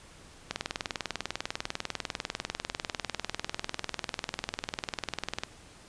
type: click train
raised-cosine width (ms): 0.2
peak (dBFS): -13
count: 100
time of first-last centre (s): 0.51-5.435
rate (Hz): 20.1
effects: pink hiss -53 dBFS RMS until 5.88 s + resampled to 22050 Hz